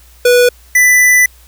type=tone pair in turn; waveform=square; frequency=490 / 1989.1 Hz; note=B4 / B6; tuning=-14 / +12 cents; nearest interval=2 octaves; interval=2426 cents; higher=second; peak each=-6 dBFS; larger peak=neither; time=0.25-0.49 / 0.75-1.26 s; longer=second; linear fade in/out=5 ms; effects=added 60 Hz sine -41 dBFS peak until 1.47 s + white hiss -46 dBFS RMS until 1.47 s